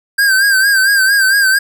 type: tone with vibrato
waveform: square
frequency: 1583 Hz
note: G6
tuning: 17 cents sharp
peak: -9 dBFS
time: 0.18-1.59 s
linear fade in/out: 10 ms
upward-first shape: sine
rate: 4.4 Hz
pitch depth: 67 cents each way
effects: none